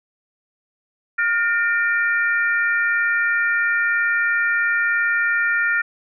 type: tone cluster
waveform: sine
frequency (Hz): 1419 / 1820 / 2362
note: F6 / A#6 / D7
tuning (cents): +27 / -42 / +9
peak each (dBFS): -19 / -20 / -28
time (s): 1.18-5.82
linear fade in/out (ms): 10
effects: none